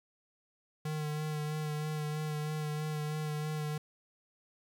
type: tone with vibrato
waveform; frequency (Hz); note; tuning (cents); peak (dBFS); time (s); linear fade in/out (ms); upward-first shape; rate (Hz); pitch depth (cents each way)
square; 152.3; D#3; -37; -34; 0.85-3.78; 5; sine; 3.1; 23
effects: 11-bit